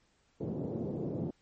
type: band-pass noise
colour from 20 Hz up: pink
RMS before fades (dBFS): -36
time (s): 0.4-1.31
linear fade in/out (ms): 10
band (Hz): 120 to 510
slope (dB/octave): 24
effects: pink hiss -71 dBFS RMS until 1.41 s + MP3 32 kbps